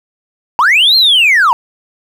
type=linear two-way sweep; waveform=triangle; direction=up then down; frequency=880 to 4269 to 880 Hz; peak=-3 dBFS; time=0.59-1.53 s; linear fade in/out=0 ms; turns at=0.96 s; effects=tanh soft clip ceiling -1 dBFS + 7-bit